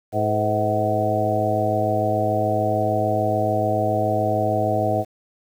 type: harmonic tone with a mistuned harmonic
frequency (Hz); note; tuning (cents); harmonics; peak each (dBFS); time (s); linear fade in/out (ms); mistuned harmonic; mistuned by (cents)
106.8; G#2; +49; 1 / 2 / 3 / 4 / 5 / 6 / 7; -25 / -30 / -28 / -30 / -27 / -23 / -24; 0.12-5.05; 50; 5; -64
effects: 8-bit